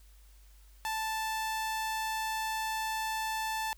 sawtooth tone, 880 Hz, A5, in tune, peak -28 dBFS, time 0.85-3.73 s, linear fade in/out 0 ms, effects added 50 Hz sine -54 dBFS peak until 3.77 s + white hiss -65 dBFS RMS until 3.77 s

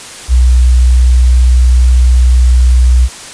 sine tone, 62.2 Hz, B1, 13 cents sharp, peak -3 dBFS, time 0.28-3.09 s, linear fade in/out 50 ms, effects white hiss -28 dBFS RMS until 3.33 s + resampled to 22050 Hz

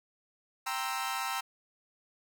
sawtooth chord, C dominant seventh, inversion second, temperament equal, 784 / 932.3 / 1046.5 / 1318.5 Hz, G5 / Bb5 / C6 / E6, 0 / 0 / 0 / 0 cents, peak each -34 / -34 / -36 / -33 dBFS, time 0.66-1.41 s, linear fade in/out 10 ms, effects none

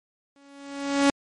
sawtooth tone with exponential growth, 280 Hz, C#4, 18 cents sharp, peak -11 dBFS, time 0.36-1.1 s, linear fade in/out 1 ms, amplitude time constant 160 ms, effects low-pass 10000 Hz 12 dB/octave + MP3 48 kbps

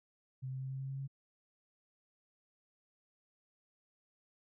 sine tone with pitch steps, 130.5 / 131.48 / 132.47 / 133.47 / 134.48 / 135.49 / 136.51 Hz, C3 / C3 / C3 / C3 / C3 / C#3 / C#3, -4 / +9 / +22 / +35 / +48 / -39 / -26 cents, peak -38 dBFS, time 0.42-1.078 s, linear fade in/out 20 ms, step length 94 ms, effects none

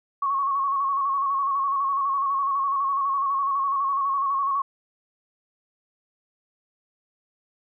sine tone with vibrato, 1102 Hz, C#6, 11 cents flat, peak -21 dBFS, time 0.22-4.62 s, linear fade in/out 5 ms, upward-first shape square, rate 12 Hz, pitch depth 38 cents each way, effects none

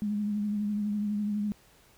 sine tone with vibrato, 207.7 Hz, G#3, in tune, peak -27 dBFS, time 0.02-1.52 s, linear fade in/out 0 ms, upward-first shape triangle, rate 12 Hz, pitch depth 39 cents each way, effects pink hiss -60 dBFS RMS until 1.97 s

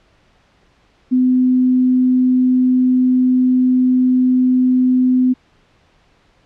sine tone, 254 Hz, B3, 49 cents sharp, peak -10 dBFS, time 1.11-5.34 s, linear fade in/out 20 ms, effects pink hiss -55 dBFS RMS until 6.45 s + low-pass 4000 Hz 12 dB/octave

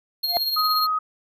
square tone with tremolo, 4249 Hz, C8, 26 cents sharp, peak -20 dBFS, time 0.23-0.87 s, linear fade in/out 10 ms, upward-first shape triangle, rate 17 Hz, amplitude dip 55%
triangle tone with exponential growth, 701 Hz, F5, 6 cents sharp, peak -14 dBFS, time 0.26-0.37 s, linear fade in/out 0 ms, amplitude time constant 23 ms
sine tone, 1258 Hz, D#6, 19 cents sharp, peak -20 dBFS, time 0.56-0.99 s, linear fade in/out 10 ms
effects none

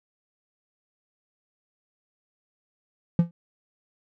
triangle tone with exponential decay, 170.4 Hz, F3, 42 cents flat, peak -10 dBFS, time 3.19-3.31 s, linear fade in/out 2 ms, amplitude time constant 25 ms, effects none

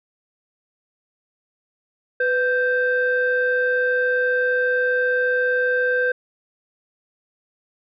sine tone pair together, 498.8 / 1568 Hz, B4 / G6, +17 / 0 cents, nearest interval octave + minor sixth, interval 1983 cents, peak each -19 dBFS, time 2.2-6.12 s, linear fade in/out 5 ms, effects tanh soft clip ceiling -11 dBFS

